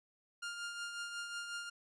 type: tone with tremolo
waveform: sawtooth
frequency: 1405 Hz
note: F6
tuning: 10 cents sharp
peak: -35 dBFS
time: 0.42-1.7 s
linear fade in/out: 10 ms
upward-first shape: triangle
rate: 5.5 Hz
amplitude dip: 50%
effects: resampled to 22050 Hz